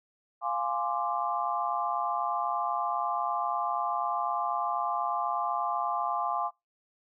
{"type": "chord", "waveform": "sine", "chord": "D half-diminished seventh", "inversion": "first", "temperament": "equal", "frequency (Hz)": [698.5, 830.6, 1046.5, 1174.7], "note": ["F5", "Ab5", "C6", "D6"], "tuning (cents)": [0, 0, 0, 0], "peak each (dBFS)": -33, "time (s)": [0.41, 6.51], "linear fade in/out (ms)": 50, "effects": ["noise-tail reverb RT60 0.2 s tail -23 dB re dry"]}